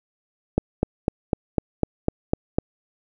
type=click train; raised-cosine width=2 ms; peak=-5 dBFS; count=9; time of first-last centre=0.58-2.585 s; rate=3.99 Hz; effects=none